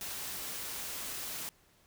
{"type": "noise", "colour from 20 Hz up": "white", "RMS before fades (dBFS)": -40, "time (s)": [0.01, 1.49], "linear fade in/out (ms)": 0, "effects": ["pink hiss -66 dBFS RMS until 1.86 s"]}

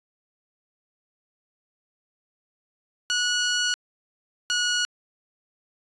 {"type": "tone pair in turn", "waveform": "15% pulse", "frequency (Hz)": [1462, 1455.8], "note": ["F#6", "F#6"], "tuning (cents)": [-21, -29], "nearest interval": "unison", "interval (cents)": 8, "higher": "first", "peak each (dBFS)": -15, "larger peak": "neither", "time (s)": [[3.1, 3.74], [4.5, 4.85]], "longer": "first", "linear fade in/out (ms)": 0, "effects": ["resampled to 24000 Hz"]}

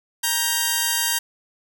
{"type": "tone pair together", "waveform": "5% pulse", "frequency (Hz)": [939.2, 1581], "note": ["A#5", "G6"], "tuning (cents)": [13, 14], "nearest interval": "major sixth", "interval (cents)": 901, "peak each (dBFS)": -11, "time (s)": [0.23, 1.19], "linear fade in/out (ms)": 10, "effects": []}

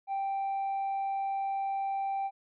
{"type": "tone with tanh clipping", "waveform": "sine", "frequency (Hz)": 784, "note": "G5", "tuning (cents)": 0, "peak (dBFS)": -30, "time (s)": [0.07, 2.31], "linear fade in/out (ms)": 50, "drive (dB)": 1, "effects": []}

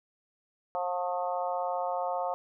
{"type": "harmonic tone with a mistuned harmonic", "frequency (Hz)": 178.5, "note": "F3", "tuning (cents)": 38, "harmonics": [3, 4, 5, 6, 7], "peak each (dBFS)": [-34, -32, -35, -40, -42], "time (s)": [0.75, 2.34], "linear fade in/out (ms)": 0, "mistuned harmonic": 6, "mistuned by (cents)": 29, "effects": []}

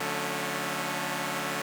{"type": "chord", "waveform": "5% pulse", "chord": "D major seventh", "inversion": "none", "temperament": "equal with one note detuned", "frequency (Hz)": [146.83, 180.67, 220, 277.2], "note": ["D3", "F#3", "A3", "C#4"], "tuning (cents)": [0, -41, 0, 0], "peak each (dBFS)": -24, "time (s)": [0, 1.62], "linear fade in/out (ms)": 5, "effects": []}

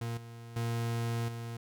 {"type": "tone with level steps", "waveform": "40% pulse", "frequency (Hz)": 116.54, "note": "A#2", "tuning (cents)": 0, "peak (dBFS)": [-33, -44, -30, -37], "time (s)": [0.01, 1.57], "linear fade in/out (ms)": 5, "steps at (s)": [0.17, 0.56, 1.28], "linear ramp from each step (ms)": 5, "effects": []}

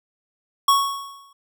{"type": "tone with exponential decay", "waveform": "square", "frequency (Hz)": 1108.7, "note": "C#6", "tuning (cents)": 0, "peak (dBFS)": -12, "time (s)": [0.68, 1.33], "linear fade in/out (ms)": 5, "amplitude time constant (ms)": 140, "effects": []}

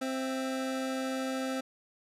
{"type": "tone pair together", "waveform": "25% pulse", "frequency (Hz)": [262.6, 663.2], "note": ["C4", "E5"], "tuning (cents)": [6, 10], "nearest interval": "octave + major third", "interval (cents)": 1604, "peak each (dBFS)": [-28, -38], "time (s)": [0.01, 1.61], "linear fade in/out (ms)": 10, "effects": ["low-pass 11000 Hz 12 dB/octave"]}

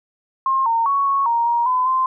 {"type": "tone with pitch steps", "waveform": "sine", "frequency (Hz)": [1066, 917, 1113, 1105, 934, 943, 1012, 1040], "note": ["C6", "A#5", "C#6", "C#6", "A#5", "A#5", "B5", "C6"], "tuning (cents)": [32, -29, 7, -6, 3, 20, 42, -11], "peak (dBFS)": -15, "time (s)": [0.46, 2.06], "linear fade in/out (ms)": 2, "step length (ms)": 200, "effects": []}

